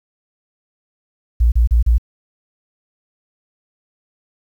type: tone bursts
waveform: sine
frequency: 58.27 Hz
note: A#1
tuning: in tune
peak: -9 dBFS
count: 4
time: 1.4-1.982 s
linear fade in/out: 10 ms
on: 120 ms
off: 34 ms
effects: 8-bit